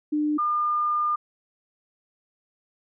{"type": "tone pair in turn", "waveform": "sine", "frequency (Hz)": [300, 1207.3], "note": ["D4", "D6"], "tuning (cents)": [37, 47], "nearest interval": "2 octaves", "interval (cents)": 2410, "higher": "second", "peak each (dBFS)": -21, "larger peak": "neither", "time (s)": [[0.12, 0.38], [0.38, 1.16]], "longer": "second", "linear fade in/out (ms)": 10, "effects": []}